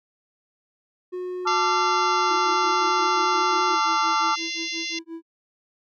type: tone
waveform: triangle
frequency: 363.3 Hz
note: F#4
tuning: 32 cents flat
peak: -26 dBFS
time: 1.12-3.76 s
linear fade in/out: 20 ms
type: chord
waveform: sine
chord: D minor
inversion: second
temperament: equal with one note detuned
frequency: 880 / 1174.7 / 1361.9 Hz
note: A5 / D6 / F6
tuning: 0 / 0 / -44 cents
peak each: -24 dBFS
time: 1.45-4.36 s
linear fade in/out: 20 ms
type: harmonic tone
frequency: 691 Hz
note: F5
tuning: 19 cents flat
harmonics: 3 / 4 / 5 / 6 / 7 / 8 / 9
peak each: -33 / -34 / -35 / -36 / -36 / -37 / -38 dBFS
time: 1.47-4.99 s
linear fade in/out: 5 ms
type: tone with tremolo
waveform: triangle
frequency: 329.6 Hz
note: E4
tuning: in tune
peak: -29 dBFS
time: 2.29-5.23 s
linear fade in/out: 20 ms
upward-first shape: sine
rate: 5.7 Hz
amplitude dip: 100%
effects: none